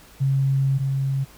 sine tone pair in turn, 135.8 / 135.8 Hz, C#3 / C#3, -35 / -35 cents, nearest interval unison, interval 0 cents, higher neither, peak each -17 / -20 dBFS, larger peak first, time 0.2-0.79 / 0.79-1.25 s, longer first, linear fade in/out 20 ms, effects added 50 Hz sine -51 dBFS peak until 1.37 s + pink hiss -49 dBFS RMS until 1.37 s

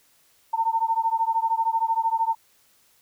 sine beating tone pair, 900 / 913 Hz, A5 / A#5, +39 / -36 cents, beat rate 13 Hz, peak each -23 / -24 dBFS, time 0.53-2.35 s, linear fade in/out 10 ms, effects white hiss -61 dBFS RMS until 3.01 s

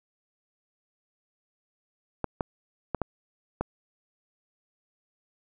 clicks, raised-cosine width 1 ms, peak -13 dBFS, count 5, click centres 2.243 / 2.408 / 2.947 / 3.017 / 3.61 s, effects none

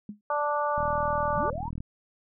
sine tone with exponential decay, 207.7 Hz, G#3, in tune, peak -31 dBFS, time 0.09-0.21 s, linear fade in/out 2 ms, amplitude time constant 25 ms
harmonic tone, 293.7 Hz, D4, in tune, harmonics 2 / 3 / 4 / 5, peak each -29 / -29 / -29 / -37 dBFS, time 0.3-1.5 s, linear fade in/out 2 ms
click train, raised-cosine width 5 ms, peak -24 dBFS, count 42, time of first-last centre 0.78-1.805 s, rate 40 Hz
sine linear sweep, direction up, 41.26 to 1000 Hz, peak -33 dBFS, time 1.33-1.7 s, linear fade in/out 20 ms
effects none

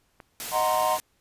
click, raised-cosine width 0.5 ms, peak -28 dBFS, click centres 0.202 s
white noise, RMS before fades -34 dBFS, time 0.4-1 s, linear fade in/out 0 ms
triangle chord, C half-diminished seventh, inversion first, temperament equal, 622.3 / 740 / 932.3 / 1046.5 Hz, Eb5 / Gb5 / Bb5 / C6, 0 / 0 / 0 / 0 cents, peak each -25 dBFS, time 0.51-0.99 s, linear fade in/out 50 ms
effects pink hiss -68 dBFS RMS until 1.2 s + resampled to 32000 Hz

